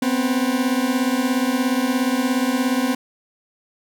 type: beating tone pair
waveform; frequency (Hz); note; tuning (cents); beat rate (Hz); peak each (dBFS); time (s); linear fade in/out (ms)
40% pulse; 246.9 / 263.9; B3 / C4; 0 / +15; 17; -20; 0.02-2.95; 5
effects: none